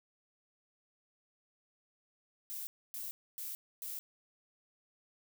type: noise bursts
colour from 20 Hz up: violet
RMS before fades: -42 dBFS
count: 4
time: 2.5-3.99 s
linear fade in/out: 0 ms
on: 170 ms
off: 270 ms
effects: none